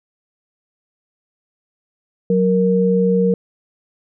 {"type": "tone pair together", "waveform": "sine", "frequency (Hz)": [185, 466.5], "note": ["F#3", "A#4"], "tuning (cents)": [0, 1], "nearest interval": "octave + major third", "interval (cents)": 1601, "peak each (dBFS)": -15, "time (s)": [2.3, 3.34], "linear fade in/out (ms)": 2, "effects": []}